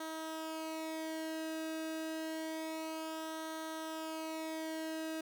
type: tone with flanger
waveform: sawtooth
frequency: 318.7 Hz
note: D#4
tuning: 42 cents sharp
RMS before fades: -41 dBFS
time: 0-5.21 s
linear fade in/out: 5 ms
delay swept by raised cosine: 0.4 to 0.94 ms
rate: 0.28 Hz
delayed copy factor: -0.6
effects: none